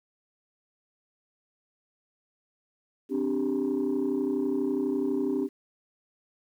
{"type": "chord", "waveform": "sine", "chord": "C suspended second", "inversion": "none", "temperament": "equal", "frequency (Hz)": [261.6, 293.7, 392], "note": ["C4", "D4", "G4"], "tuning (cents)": [0, 0, 0], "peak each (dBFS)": -28, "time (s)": [3.09, 5.49], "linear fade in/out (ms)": 50, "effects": ["tanh soft clip ceiling -20 dBFS", "10-bit"]}